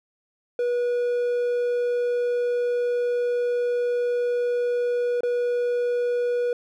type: tone with dropouts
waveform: triangle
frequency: 485.2 Hz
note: B4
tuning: 31 cents flat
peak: -19 dBFS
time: 0.59-6.53 s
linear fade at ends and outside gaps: 2 ms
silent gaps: 5.207-5.233 s
effects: none